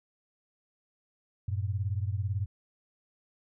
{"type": "beating tone pair", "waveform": "sine", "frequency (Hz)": [94.1, 112.1], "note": ["F#2", "A2"], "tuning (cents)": [30, 33], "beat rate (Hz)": 18, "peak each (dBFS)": [-30, -33], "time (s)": [1.48, 2.46], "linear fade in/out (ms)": 5, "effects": []}